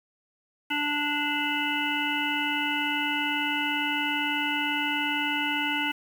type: harmonic tone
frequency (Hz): 293.7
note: D4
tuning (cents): 0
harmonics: 1 / 3 / 5 / 7 / 9 / 10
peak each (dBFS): -32 / -32 / -32 / -32 / -32 / -32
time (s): 0.7-5.92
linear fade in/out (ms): 10
effects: 8-bit